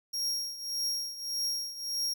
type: tone with tremolo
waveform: 40% pulse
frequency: 5588 Hz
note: F8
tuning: in tune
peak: -27 dBFS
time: 0.13-2.14 s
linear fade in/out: 10 ms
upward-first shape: triangle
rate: 1.7 Hz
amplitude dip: 80%
effects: none